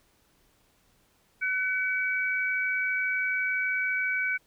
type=tone pair together; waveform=sine; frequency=1507.9 / 2273 Hz; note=F#6 / C#7; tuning=+32 / +43 cents; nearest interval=perfect fifth; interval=711 cents; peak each=-28 dBFS; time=1.41-4.38 s; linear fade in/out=20 ms; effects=pink hiss -66 dBFS RMS until 4.46 s